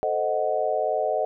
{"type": "chord", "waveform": "sine", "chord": "A diminished seventh", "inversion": "none", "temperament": "equal", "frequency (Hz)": [440, 523.3, 622.3, 740], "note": ["A4", "C5", "Eb5", "Gb5"], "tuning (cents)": [0, 0, 0, 0], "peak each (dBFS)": [-29, -29, -25, -27], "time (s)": [0.03, 1.25], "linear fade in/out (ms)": 0, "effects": []}